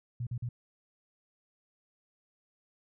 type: tone bursts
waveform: sine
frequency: 120.4 Hz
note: B2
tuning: 44 cents flat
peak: -32 dBFS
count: 3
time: 0.2-0.49 s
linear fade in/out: 5 ms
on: 68 ms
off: 43 ms
effects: none